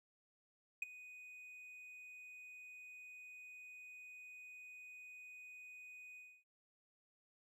triangle tone with ADSR envelope, 2489 Hz, D#7, in tune, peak -33 dBFS, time 0.82-6.44 s, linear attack 4 ms, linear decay 18 ms, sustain -18 dB, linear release 270 ms, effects none

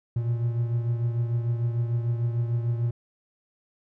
triangle beating tone pair, 117.3 / 124 Hz, A#2 / B2, +11 / +7 cents, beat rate 6.7 Hz, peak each -22 / -30 dBFS, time 0.16-2.91 s, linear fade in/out 5 ms, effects none

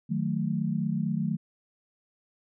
sine chord, D# diminished, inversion none, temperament equal with one note detuned, 155.56 / 184.04 / 220 Hz, D#3 / F#3 / A3, 0 / -9 / 0 cents, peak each -30 dBFS, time 0.09-1.37 s, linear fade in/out 20 ms, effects none

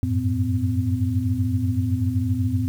sine tone cluster, 91.1 / 99 / 112.1 / 255.2 Hz, F#2 / G2 / A2 / C4, -26 / +18 / +33 / -43 cents, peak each -25 dBFS, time 0.03-2.68 s, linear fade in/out 0 ms, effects 8-bit

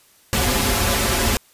pink noise with comb filter, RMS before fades -19 dBFS, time 0.33-1.37 s, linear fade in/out 0 ms, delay 6.4 ms, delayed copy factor -1, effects white hiss -54 dBFS RMS until 1.53 s + resampled to 32000 Hz

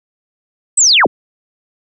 sine linear sweep, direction down, 8320 to 54.2 Hz, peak -6 dBFS, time 0.77-1.07 s, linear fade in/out 10 ms, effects none

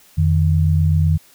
sine tone pair together, 86.88 / 154.8 Hz, F2 / D#3, -8 / -9 cents, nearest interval minor seventh, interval 999 cents, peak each -14 / -16 dBFS, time 0.17-1.18 s, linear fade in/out 20 ms, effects white hiss -50 dBFS RMS until 1.34 s

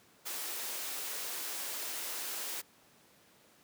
white high-pass noise, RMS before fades -39 dBFS, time 0.25-2.62 s, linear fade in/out 20 ms, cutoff 280 Hz, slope 24 dB/octave, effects pink hiss -63 dBFS RMS until 3.63 s + high-pass 150 Hz 12 dB/octave

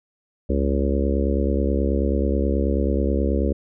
harmonic tone, 69.3 Hz, C#2, in tune, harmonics 1 / 3 / 4 / 5 / 6 / 7 / 8, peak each -21 / -26 / -27 / -28 / -29 / -29 / -30 dBFS, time 0.49-3.53 s, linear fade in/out 10 ms, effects none

